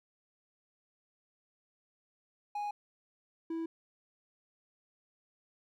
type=tone pair in turn; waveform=triangle; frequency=827 / 328.2 Hz; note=G#5 / E4; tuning=-8 / -8 cents; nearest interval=octave + major third; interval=1600 cents; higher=first; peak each=-32 / -32 dBFS; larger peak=neither; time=2.55-2.71 / 3.5-3.66 s; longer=neither; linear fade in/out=5 ms; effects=none